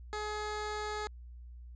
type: tone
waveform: 15% pulse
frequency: 422.6 Hz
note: G#4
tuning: 30 cents sharp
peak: -29 dBFS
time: 0.13-1.07 s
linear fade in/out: 0 ms
effects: added 60 Hz sine -46 dBFS peak until 1.75 s + resampled to 16000 Hz